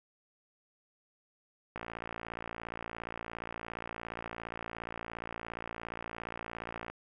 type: click train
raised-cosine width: 0.5 ms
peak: -24 dBFS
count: 295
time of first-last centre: 1.76-6.9 s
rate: 57.2 Hz
effects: none